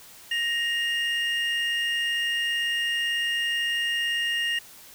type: tone pair together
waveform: triangle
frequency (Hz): 1869 / 2827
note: A#6 / F7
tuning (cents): +4 / +20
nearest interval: perfect fifth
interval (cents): 716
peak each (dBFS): -25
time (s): 0.31-4.59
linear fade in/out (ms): 5
effects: white hiss -48 dBFS RMS until 4.94 s